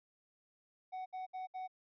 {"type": "tone bursts", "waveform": "triangle", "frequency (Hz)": 746, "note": "F#5", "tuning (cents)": 14, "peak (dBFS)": -38, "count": 4, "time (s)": [0.92, 1.678], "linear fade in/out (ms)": 20, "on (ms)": 140, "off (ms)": 66, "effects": ["resampled to 11025 Hz"]}